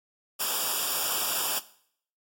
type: noise with comb filter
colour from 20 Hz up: white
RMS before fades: -28 dBFS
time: 0.39-1.6 s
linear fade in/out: 20 ms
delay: 0.48 ms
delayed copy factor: -1
effects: noise-tail reverb RT60 0.6 s tail -17 dB re dry + AAC 64 kbps